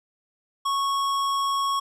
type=tone with hard clipping; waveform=triangle; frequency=1104 Hz; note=C#6; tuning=7 cents flat; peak=-24 dBFS; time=0.65-1.8 s; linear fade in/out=10 ms; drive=18 dB; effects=none